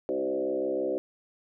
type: tone with frequency modulation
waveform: sine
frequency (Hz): 446.7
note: A4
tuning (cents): +26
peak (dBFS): -26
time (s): 0.09-0.98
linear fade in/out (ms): 0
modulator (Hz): 66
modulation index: 2.2
effects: none